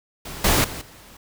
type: noise with level steps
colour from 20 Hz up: pink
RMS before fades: -35 / -18 / -33 / -46 dBFS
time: 0.25-1.17 s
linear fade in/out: 5 ms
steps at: 0.44 / 0.64 / 0.81 s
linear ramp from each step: 5 ms
effects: none